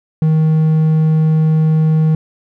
triangle tone, 157.4 Hz, D#3, 20 cents sharp, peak -7 dBFS, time 0.22-2.15 s, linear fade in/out 2 ms, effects none

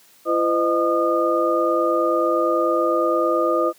sine tone cluster, 339.4 / 509 / 618 / 1220 Hz, F4 / C5 / D#5 / D#6, -49 / -48 / -12 / -34 cents, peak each -22 dBFS, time 0.25-3.73 s, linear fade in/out 50 ms, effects white hiss -53 dBFS RMS until 3.78 s + high-pass 150 Hz 12 dB/octave

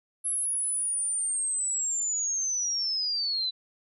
sine linear sweep, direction down, 11000 to 3951 Hz, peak -26 dBFS, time 0.24-3.51 s, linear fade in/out 20 ms, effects none

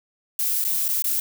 violet noise with dropouts, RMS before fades -23 dBFS, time 0.39-1.2 s, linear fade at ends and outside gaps 1 ms, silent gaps 0.641-0.649 / 0.88-0.888 / 1.022-1.042 s, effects none

